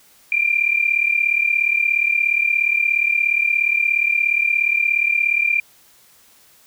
sine tone pair together, 2364 / 2401 Hz, D7 / D7, +11 / +38 cents, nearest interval unison, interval 27 cents, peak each -18 dBFS, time 0.32-5.6 s, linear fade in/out 2 ms, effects white hiss -52 dBFS RMS until 6.66 s

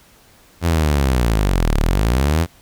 sawtooth linear two-way sweep, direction down then up, 87.31 to 34.65 to 87.31 Hz, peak -10 dBFS, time 0.61-2.47 s, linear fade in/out 50 ms, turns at 1.78 s, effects pink hiss -50 dBFS RMS until 2.61 s

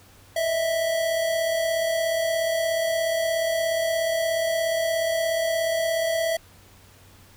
square tone pair together, 621.1 / 658 Hz, D#5 / E5, -3 / -3 cents, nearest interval minor second, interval 100 cents, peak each -32 / -23 dBFS, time 0.36-6.37 s, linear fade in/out 5 ms, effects added 94 Hz sine -54 dBFS peak until 7.36 s + pink hiss -53 dBFS RMS until 7.36 s

